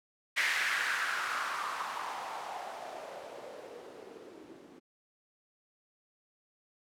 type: noise with low-pass filter sweep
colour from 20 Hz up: violet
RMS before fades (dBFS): -37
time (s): 0.36-4.8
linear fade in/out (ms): 20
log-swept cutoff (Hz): 2000 to 300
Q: 3.4
effects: none